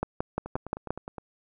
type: two click trains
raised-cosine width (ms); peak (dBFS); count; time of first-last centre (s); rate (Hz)
1; -13 / -23; 6 / 8; 0.03-0.906 / 0.46-1.182; 5.71 / 9.69
effects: none